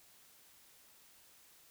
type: silence
effects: white hiss -63 dBFS RMS until 1.7 s